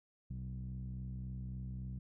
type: tone with low-pass filter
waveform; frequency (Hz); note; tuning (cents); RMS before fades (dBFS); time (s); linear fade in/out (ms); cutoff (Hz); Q
sawtooth; 63.6; C2; -48; -43; 0.3-1.99; 5; 160; 8.3
effects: none